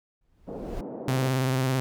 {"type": "noise with exponential growth", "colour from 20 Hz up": "brown", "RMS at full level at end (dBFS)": -31, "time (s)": [0.21, 0.81], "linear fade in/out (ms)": 5, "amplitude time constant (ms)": 130}
{"type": "band-pass noise", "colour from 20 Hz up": "white", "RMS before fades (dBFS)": -37, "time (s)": [0.47, 1.29], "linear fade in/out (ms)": 10, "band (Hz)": [170, 590], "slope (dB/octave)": 24}
{"type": "tone with vibrato", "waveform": "sawtooth", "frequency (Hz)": 130.7, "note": "C3", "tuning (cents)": -1, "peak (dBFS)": -19, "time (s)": [1.08, 1.8], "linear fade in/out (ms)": 0, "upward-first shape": "square", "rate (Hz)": 18, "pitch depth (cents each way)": 35}
{"effects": []}